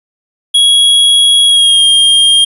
square tone with pitch glide, 3322 to 3220 Hz, G#7 to G7, 0 to +46 cents, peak -5 dBFS, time 0.54-2.45 s, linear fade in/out 10 ms, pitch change -54 cents, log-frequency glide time 1.46-1.84 s, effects resampled to 24000 Hz

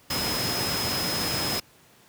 sine tone in noise, 5110 Hz, D#8, 45 cents sharp, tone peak -29 dBFS, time 0.1-1.6 s, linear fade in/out 5 ms, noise pink, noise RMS -28 dBFS, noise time 0.1-1.6 s, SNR -4 dB, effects pink hiss -56 dBFS RMS until 2.08 s + high-pass 100 Hz 12 dB/octave

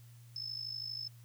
sine tone with amplitude modulation, 5240 Hz, E8, 11 cents flat, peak -35 dBFS, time 0.36-1.08 s, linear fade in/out 2 ms, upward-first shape sine, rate 52.5 Hz, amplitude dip 80%, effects added 118 Hz sine -53 dBFS peak until 1.24 s + white hiss -66 dBFS RMS until 1.24 s

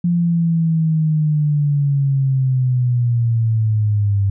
sine linear sweep, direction down, 174.61 to 98 Hz, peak -13 dBFS, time 0.04-4.3 s, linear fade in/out 5 ms, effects none

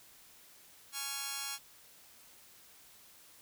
5% pulse chord, Db major, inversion second, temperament just, 831.5 / 1108.7 / 1385.9 Hz, Ab5 / Db6 / F6, +2 / 0 / -14 cents, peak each -31 dBFS, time 0.92-1.59 s, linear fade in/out 50 ms, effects white hiss -59 dBFS RMS until 3.41 s

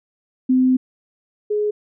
sine tone pair in turn, 256.8 / 419.1 Hz, C4 / G#4, -32 / +16 cents, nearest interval minor sixth, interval 848 cents, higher second, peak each -12 / -17 dBFS, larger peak first, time 0.49-0.77 / 1.5-1.71 s, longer first, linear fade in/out 10 ms, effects none

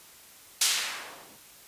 violet noise with low-pass filter sweep, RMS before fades -31 dBFS, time 0.61-1.37 s, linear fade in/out 5 ms, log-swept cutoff 6000 to 280 Hz, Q 0.78, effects white hiss -52 dBFS RMS until 1.67 s + resampled to 32000 Hz

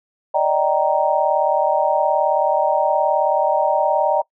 sine chord, Eb major seventh, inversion third, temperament just, 583.4 / 622.3 / 777.8 / 933.4 Hz, D5 / Eb5 / G5 / Bb5, -12 / 0 / -14 / +2 cents, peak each -20 dBFS, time 0.34-4.22 s, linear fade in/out 10 ms, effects noise-tail reverb RT60 0.1 s tail -23 dB re dry

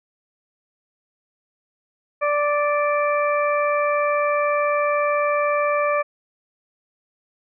harmonic tone, 586 Hz, D5, 4 cents flat, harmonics 1 / 2 / 3 / 4, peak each -20 / -22 / -30 / -28 dBFS, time 2.21-6.03 s, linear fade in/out 20 ms, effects none

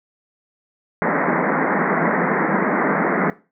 pink band-pass noise, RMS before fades -19 dBFS, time 1.02-3.3 s, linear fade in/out 0 ms, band 160 to 2100 Hz, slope 96 dB/octave, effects noise-tail reverb RT60 0.3 s tail -18 dB re dry

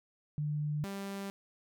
sine / sawtooth tone pair in turn, 149.2 / 197.43 Hz, D3 / G3, +28 / +13 cents, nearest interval perfect fourth, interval 485 cents, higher second, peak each -31 / -34 dBFS, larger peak first, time 0.38-0.84 / 0.84-1.3 s, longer neither, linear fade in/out 0 ms, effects none

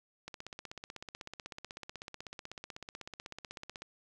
click train, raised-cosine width 0.2 ms, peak -26 dBFS, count 58, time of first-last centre 0.28-3.82 s, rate 16.1 Hz, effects none

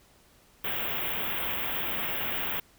white band-stop noise, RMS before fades -31 dBFS, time 0.64-2.6 s, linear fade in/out 5 ms, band 3500 to 14000 Hz, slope 96 dB/octave, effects pink hiss -60 dBFS RMS until 2.78 s

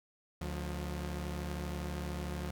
sawtooth tone pair together, 72.88 / 177.9 Hz, D2 / F3, -13 / +32 cents, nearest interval octave + minor third, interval 1545 cents, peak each -34 / -37 dBFS, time 0.41-2.51 s, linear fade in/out 5 ms, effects none

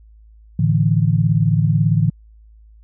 sine chord, A suspended fourth, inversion none, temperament equal, 110 / 146.83 / 164.81 Hz, A2 / D3 / E3, 0 / 0 / 0 cents, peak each -17 dBFS, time 0.59-2.1 s, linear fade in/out 5 ms, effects added 54 Hz sine -43 dBFS peak until 2.83 s

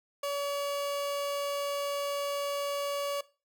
30% pulse tone, 568 Hz, C#5, 42 cents sharp, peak -28 dBFS, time 0.23-3.21 s, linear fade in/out 5 ms, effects noise-tail reverb RT60 0.3 s tail -18 dB re dry

